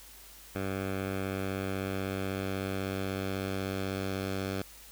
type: tone with low-pass filter sweep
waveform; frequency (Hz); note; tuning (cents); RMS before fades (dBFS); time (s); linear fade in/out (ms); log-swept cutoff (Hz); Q
10% pulse; 96.2; G2; -32; -34; 0.55-4.62; 5; 2400 to 5000; 1.1
effects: added 50 Hz sine -57 dBFS peak until 4.91 s + white hiss -52 dBFS RMS until 4.91 s